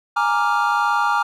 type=chord; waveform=triangle; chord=Bb dominant seventh; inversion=third; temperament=equal; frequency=830.6 / 932.3 / 1174.7 / 1396.9 Hz; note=Ab5 / Bb5 / D6 / F6; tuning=0 / 0 / 0 / 0 cents; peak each=-20 dBFS; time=0.16-1.23 s; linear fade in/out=10 ms; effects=none